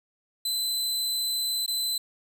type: tone with dropouts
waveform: sawtooth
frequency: 4033 Hz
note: B7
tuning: 36 cents sharp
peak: -23 dBFS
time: 0.45-1.98 s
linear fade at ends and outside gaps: 5 ms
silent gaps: 1.663-1.678 s
effects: none